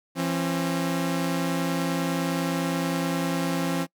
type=tone pair together; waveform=sawtooth; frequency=169.5 / 269.1 Hz; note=E3 / C4; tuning=+49 / +49 cents; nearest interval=minor sixth; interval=800 cents; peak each=-23 dBFS; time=0.15-3.87 s; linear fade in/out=50 ms; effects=noise-tail reverb RT60 0.1 s tail -25 dB re dry